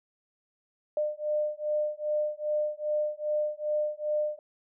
sine beating tone pair, 601 / 603.5 Hz, D5 / D5, +40 / +47 cents, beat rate 2.5 Hz, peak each -30 dBFS, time 0.97-4.39 s, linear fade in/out 2 ms, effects none

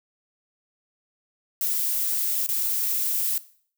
violet noise with dropouts, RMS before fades -25 dBFS, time 1.61-3.38 s, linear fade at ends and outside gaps 1 ms, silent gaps 2.464-2.489 s, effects noise-tail reverb RT60 0.5 s tail -17 dB re dry

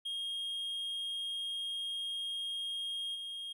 triangle tone with level steps, 3245 Hz, G#7, 41 cents flat, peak -34 / -38 dBFS, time 0.05-3.53 s, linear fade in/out 10 ms, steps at 3.14 s, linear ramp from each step 20 ms, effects none

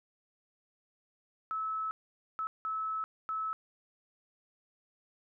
sine tone bursts at uneven times, 1300 Hz, E6, 24 cents flat, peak -32 dBFS, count 4, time 1.51-1.91 / 2.39-2.47 / 2.65-3.04 / 3.29-3.53 s, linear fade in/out 0 ms, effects none

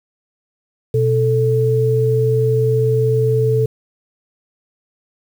sine tone pair together, 123.47 / 440 Hz, B2 / A4, 0 / 0 cents, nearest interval octave + minor seventh, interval 2200 cents, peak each -15 dBFS, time 0.94-3.66 s, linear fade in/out 5 ms, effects 7-bit

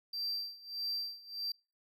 triangle tone with tremolo, 4699 Hz, D8, in tune, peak -32 dBFS, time 0.13-1.52 s, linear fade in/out 5 ms, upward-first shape sine, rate 1.6 Hz, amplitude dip 90%, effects noise-tail reverb RT60 0.3 s tail -25 dB re dry

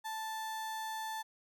35% pulse tone, 880 Hz, A5, in tune, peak -36 dBFS, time 0.04-1.23 s, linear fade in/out 20 ms, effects none

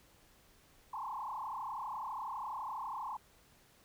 sine tone with frequency modulation, 965 Hz, B5, 40 cents flat, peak -38 dBFS, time 0.93-3.17 s, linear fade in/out 5 ms, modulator 32.1 Hz, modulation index 4.2, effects pink hiss -65 dBFS RMS until 3.84 s

